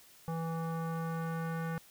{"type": "tone with low-pass filter sweep", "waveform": "square", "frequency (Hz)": 164.3, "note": "E3", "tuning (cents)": -5, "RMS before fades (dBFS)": -36, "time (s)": [0.28, 1.78], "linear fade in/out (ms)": 0, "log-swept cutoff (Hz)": [1000, 1600], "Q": 2.3, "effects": ["white hiss -59 dBFS RMS until 1.9 s"]}